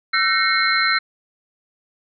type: tone cluster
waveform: sine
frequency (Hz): 1339 / 1523 / 1855 / 2169 / 4102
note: E6 / F#6 / A#6 / C#7 / C8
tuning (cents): +27 / +50 / -9 / -38 / -35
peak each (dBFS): -21 / -23 / -23 / -21 / -22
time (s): 0.13-0.99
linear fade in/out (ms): 10
effects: none